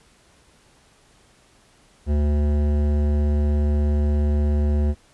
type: tone with hard clipping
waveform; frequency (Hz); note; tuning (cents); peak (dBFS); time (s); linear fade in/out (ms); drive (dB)
sine; 73.6; D2; +4; -19; 2.06-4.95; 50; 14
effects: pink hiss -56 dBFS RMS until 5.13 s + resampled to 24000 Hz